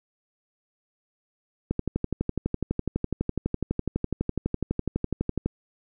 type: click train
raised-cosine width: 3 ms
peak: -12 dBFS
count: 46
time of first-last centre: 1.71-5.46 s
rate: 12 Hz
effects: none